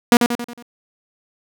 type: tone with echo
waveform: sawtooth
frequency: 239.2 Hz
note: A#3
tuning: 45 cents sharp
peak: -3 dBFS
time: 0.12-0.17 s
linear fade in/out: 2 ms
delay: 91 ms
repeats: 5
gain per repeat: -6 dB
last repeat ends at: 0.625 s
effects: none